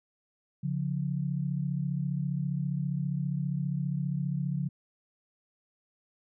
sine tone pair together, 141.67 / 176.6 Hz, C#3 / F3, +38 / +20 cents, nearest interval major third, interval 382 cents, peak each -30 / -32 dBFS, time 0.63-4.69 s, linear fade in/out 10 ms, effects none

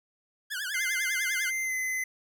sawtooth tone with vibrato, 1587 Hz, G6, 21 cents sharp, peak -28 dBFS, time 0.5-1.51 s, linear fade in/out 20 ms, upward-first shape triangle, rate 10 Hz, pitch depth 190 cents each way
square tone with pitch glide, 2081 to 2039 Hz, C7 to C7, -10 to -45 cents, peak -29 dBFS, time 0.74-2.04 s, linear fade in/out 5 ms, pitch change -35 cents, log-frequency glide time 1.63-1.73 s
effects none

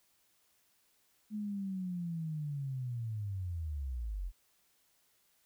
sine linear sweep, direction down, 214.9 to 40.71 Hz, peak -35 dBFS, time 1.3-4.32 s, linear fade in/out 50 ms, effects white hiss -72 dBFS RMS until 5.45 s

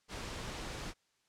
pink noise, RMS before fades -42 dBFS, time 0.08-0.94 s, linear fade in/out 50 ms, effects white hiss -75 dBFS RMS until 1.28 s + low-pass 7000 Hz 12 dB/octave

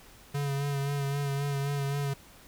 square tone with vibrato, 140.8 Hz, C#3, 27 cents sharp, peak -29 dBFS, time 0.34-2.14 s, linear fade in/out 10 ms, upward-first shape sine, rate 3.8 Hz, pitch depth 30 cents each way, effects pink hiss -54 dBFS RMS until 2.47 s

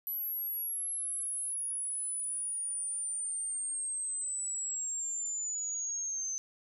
sine linear sweep, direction down, 11830 to 6170 Hz, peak -33 dBFS, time 0.07-6.38 s, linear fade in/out 0 ms, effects none

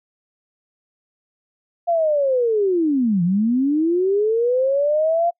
sine linear two-way sweep, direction down then up, 698 to 167.4 to 698 Hz, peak -15 dBFS, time 1.87-5.31 s, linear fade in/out 20 ms, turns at 3.23 s, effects noise-tail reverb RT60 0.1 s tail -26 dB re dry

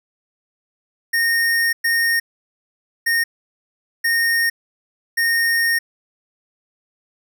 square tone bursts at uneven times, 1845 Hz, A#6, 18 cents flat, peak -16 dBFS, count 5, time 1.13-1.73 / 1.84-2.2 / 3.06-3.24 / 4.04-4.5 / 5.17-5.79 s, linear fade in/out 10 ms, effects none

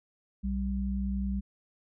sine tone pair together, 61.78 / 196 Hz, B1 / G3, +1 / 0 cents, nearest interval octave + minor sixth, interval 1999 cents, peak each -31 / -31 dBFS, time 0.43-1.41 s, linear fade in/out 20 ms, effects none

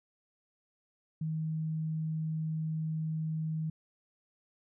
sine tone, 158.1 Hz, D#3, 28 cents sharp, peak -31 dBFS, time 1.21-3.7 s, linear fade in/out 5 ms, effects none

